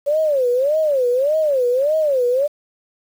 sine tone with vibrato, 554 Hz, C#5, 1 cent flat, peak -14 dBFS, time 0.06-2.48 s, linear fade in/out 20 ms, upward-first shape sine, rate 1.7 Hz, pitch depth 230 cents each way, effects 7-bit

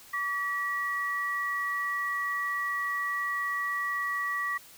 sine tone pair together, 1152.4 / 1927 Hz, D6 / B6, -33 / -43 cents, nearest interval major sixth, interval 890 cents, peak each -32 / -30 dBFS, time 0.13-4.58 s, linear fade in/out 10 ms, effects white hiss -52 dBFS RMS until 4.77 s

